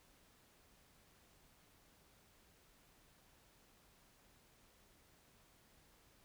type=silence; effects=pink hiss -69 dBFS RMS until 6.24 s